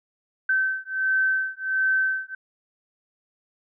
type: beating tone pair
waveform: sine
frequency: 1540 / 1541.4 Hz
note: G6 / G6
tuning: -31 / -30 cents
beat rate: 1.4 Hz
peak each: -24 dBFS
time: 0.49-2.35 s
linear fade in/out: 5 ms
effects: none